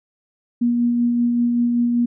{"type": "tone with tremolo", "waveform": "sine", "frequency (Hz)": 239.1, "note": "A#3", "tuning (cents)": 44, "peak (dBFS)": -14, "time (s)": [0.61, 2.06], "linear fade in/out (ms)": 10, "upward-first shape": "sine", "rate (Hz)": 5.2, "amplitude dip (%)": 25, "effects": []}